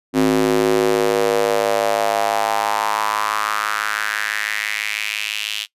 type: tone with high-pass filter sweep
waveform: square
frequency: 53 Hz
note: G#1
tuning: 36 cents sharp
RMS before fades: -19 dBFS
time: 0.13-5.67 s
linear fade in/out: 50 ms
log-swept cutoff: 280 to 3100 Hz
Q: 3.7
effects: noise-tail reverb RT60 0.1 s tail -20 dB re dry + resampled to 32000 Hz